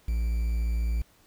triangle tone with quantisation, 57.1 Hz, A#1, 35 cents flat, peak -22 dBFS, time 0.08-1.02 s, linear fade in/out 5 ms, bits 8, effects pink hiss -61 dBFS RMS until 1.26 s

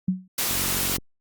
sine tone with exponential decay, 185.5 Hz, F#3, 5 cents sharp, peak -16 dBFS, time 0.08-0.28 s, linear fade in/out 5 ms, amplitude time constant 43 ms
white noise, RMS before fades -25 dBFS, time 0.38-0.97 s, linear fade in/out 5 ms
click train, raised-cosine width 3 ms, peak -21 dBFS, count 23, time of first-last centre 0.51-0.983 s, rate 46.5 Hz
effects Opus 48 kbps

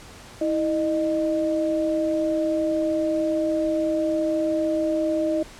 sine tone pair together, 323.7 / 614 Hz, E4 / D#5, -31 / -23 cents, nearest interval major seventh, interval 1108 cents, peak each -23 dBFS, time 0.41-5.43 s, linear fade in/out 5 ms, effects pink hiss -44 dBFS RMS until 5.59 s + low-pass 9000 Hz 12 dB/octave

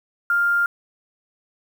sine tone with quantisation, 1400 Hz, F6, 4 cents sharp, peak -16 dBFS, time 0.3-0.66 s, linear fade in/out 2 ms, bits 7, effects none

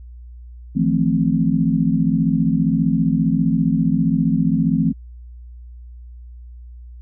sine chord, F dominant seventh, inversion third, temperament equal with one note detuned, 159.57 / 174.61 / 220 / 261.6 Hz, Eb3 / F3 / A3 / C4, +44 / 0 / 0 / 0 cents, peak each -20 dBFS, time 0.75-4.93 s, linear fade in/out 20 ms, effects added 60 Hz sine -35 dBFS peak until 7.01 s

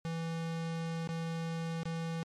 square tone with dropouts, 164.81 Hz, E3, in tune, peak -35 dBFS, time 0.05-2.23 s, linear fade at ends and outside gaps 0 ms, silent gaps 1.074-1.09 / 1.832-1.855 s, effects low-pass 7000 Hz 12 dB/octave + MP3 64 kbps

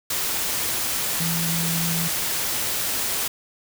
sine tone in noise, 166.9 Hz, E3, 22 cents sharp, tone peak -25 dBFS, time 1.2-2.08 s, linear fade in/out 5 ms, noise white, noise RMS -25 dBFS, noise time 0.1-3.28 s, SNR -3 dB, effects none

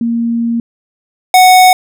sine / square tone pair in turn, 232.8 / 739.1 Hz, A#3 / F#5, -2 / -2 cents, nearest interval octave + minor sixth, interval 2000 cents, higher second, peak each -11 / -3 dBFS, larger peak second, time 0.01-0.6 / 1.34-1.73 s, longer first, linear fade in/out 2 ms, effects none

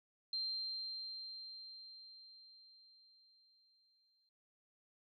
sine tone with exponential decay, 4158 Hz, C8, 12 cents flat, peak -36 dBFS, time 0.33-4.29 s, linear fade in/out 2 ms, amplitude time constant 860 ms, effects none

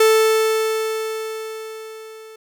45% pulse tone with level ramp, 440 Hz, A4, in tune, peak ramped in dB -10 to -38 dBFS, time 0-2.36 s, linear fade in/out 5 ms, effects none

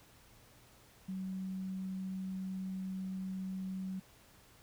sine tone, 188.8 Hz, F#3, 35 cents sharp, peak -37 dBFS, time 1.08-4 s, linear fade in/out 10 ms, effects added 117 Hz sine -70 dBFS peak until 4.62 s + pink hiss -62 dBFS RMS until 4.62 s

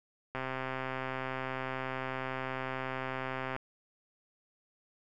click train, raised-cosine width 0.5 ms, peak -21 dBFS, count 422, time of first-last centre 0.35-3.564 s, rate 131 Hz, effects none

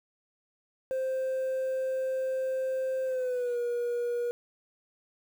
sine tone with pitch glide, 523.3 to 479.9 Hz, C5 to B4, 0 to -50 cents, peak -25 dBFS, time 0.91-4.31 s, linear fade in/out 0 ms, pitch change -150 cents, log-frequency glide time 3.05-3.57 s, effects tanh soft clip ceiling -27 dBFS + 9-bit

